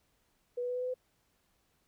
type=tone with pitch steps; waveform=sine; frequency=488.3 / 492 / 495.7 / 499.4 / 503.2 / 507 Hz; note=B4 / B4 / B4 / B4 / B4 / B4; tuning=-20 / -7 / +6 / +19 / +32 / +45 cents; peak=-32 dBFS; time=0.57-0.942 s; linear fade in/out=10 ms; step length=62 ms; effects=pink hiss -74 dBFS RMS until 1.87 s